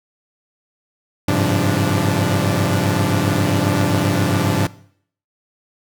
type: tone cluster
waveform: sawtooth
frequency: 97.3 / 104.8 / 133.3 / 171.8 / 292.3 Hz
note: G2 / G#2 / C3 / F3 / D4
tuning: -12 / +16 / +33 / -28 / -8 cents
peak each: -18 dBFS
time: 1.28-4.67 s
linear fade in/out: 5 ms
effects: noise-tail reverb RT60 0.6 s tail -19 dB re dry